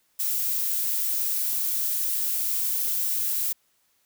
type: noise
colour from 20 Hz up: violet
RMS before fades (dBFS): -26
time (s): 0.19-3.53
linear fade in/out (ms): 10
effects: white hiss -68 dBFS RMS until 4.05 s